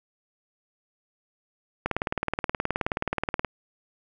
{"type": "click train", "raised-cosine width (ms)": 0.5, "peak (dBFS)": -10, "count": 31, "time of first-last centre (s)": [1.86, 3.447], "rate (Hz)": 18.9, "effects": []}